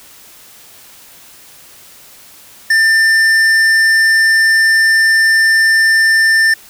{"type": "tone with hard clipping", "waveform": "triangle", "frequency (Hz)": 1790, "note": "A6", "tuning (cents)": 29, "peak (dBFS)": -9, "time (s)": [2.7, 6.54], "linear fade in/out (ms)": 5, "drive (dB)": 13, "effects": ["white hiss -40 dBFS RMS until 6.69 s"]}